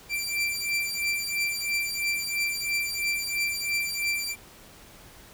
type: beating tone pair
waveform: sawtooth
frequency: 2349 / 2352 Hz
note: D7 / D7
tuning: 0 / +2 cents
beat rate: 3 Hz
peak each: -26 dBFS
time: 0.09-4.36 s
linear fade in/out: 50 ms
effects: pink hiss -50 dBFS RMS until 5.33 s